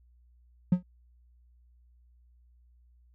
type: tone with exponential decay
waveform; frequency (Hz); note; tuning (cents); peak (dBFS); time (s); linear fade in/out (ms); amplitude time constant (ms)
triangle; 180; F#3; -47; -13; 0.72-0.83; 5; 22
effects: tanh soft clip ceiling -12 dBFS + added 60 Hz sine -58 dBFS peak until 3.14 s